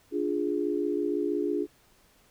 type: chord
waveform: sine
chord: D diminished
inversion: none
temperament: equal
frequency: 293.7 / 349.2 / 415.3 Hz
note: D4 / F4 / Ab4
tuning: 0 / 0 / 0 cents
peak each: -30 dBFS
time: 0.11-1.67 s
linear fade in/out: 50 ms
effects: pink hiss -62 dBFS RMS until 2.3 s